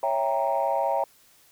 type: chord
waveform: sine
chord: C# diminished seventh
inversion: none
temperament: equal with one note detuned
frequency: 554.4 / 659.3 / 789 / 932.3 Hz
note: C#5 / E5 / G5 / Bb5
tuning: 0 / 0 / +11 / 0 cents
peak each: -27 dBFS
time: 0.03-1.04 s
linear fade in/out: 2 ms
effects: tanh soft clip ceiling -14 dBFS + white hiss -58 dBFS RMS until 1.51 s